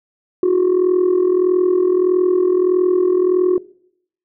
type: tone with amplitude modulation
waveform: sine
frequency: 364.1 Hz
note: F#4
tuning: 28 cents flat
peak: -7 dBFS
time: 0.43-3.58 s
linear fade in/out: 2 ms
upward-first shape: sine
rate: 41.6 Hz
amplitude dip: 75%
effects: noise-tail reverb RT60 0.7 s tail -22 dB re dry + tanh soft clip ceiling -8 dBFS